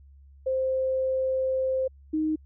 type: tone pair in turn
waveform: sine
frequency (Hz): 523.3 / 311.2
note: C5 / D#4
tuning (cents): 0 / 0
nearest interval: major sixth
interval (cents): 900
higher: first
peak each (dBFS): -23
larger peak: neither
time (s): 0.46-1.88 / 2.13-2.36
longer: first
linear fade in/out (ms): 10
effects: added 69 Hz sine -49 dBFS peak until 2.45 s